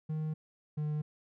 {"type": "tone pair in turn", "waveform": "triangle", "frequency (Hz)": [155.56, 150.96], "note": ["D#3", "D3"], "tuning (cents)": [0, 48], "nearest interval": "minor second", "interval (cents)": 52, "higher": "first", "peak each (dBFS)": [-30, -29], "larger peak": "second", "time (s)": [[0.09, 0.34], [0.77, 1.02]], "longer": "neither", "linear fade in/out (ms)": 10, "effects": []}